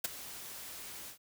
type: noise with ADSR envelope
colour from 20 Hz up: white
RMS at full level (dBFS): -30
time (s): 0.04-1.18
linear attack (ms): 6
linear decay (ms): 19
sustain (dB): -16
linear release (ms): 99
effects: none